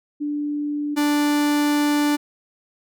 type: tone pair in turn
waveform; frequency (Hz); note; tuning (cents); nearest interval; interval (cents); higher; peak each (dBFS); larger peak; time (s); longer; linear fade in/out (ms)
sine / 45% pulse; 293.7 / 293.7; D4 / D4; 0 / 0; unison; 0; neither; -22 / -17; second; 0.2-0.96 / 0.96-2.17; second; 20
effects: none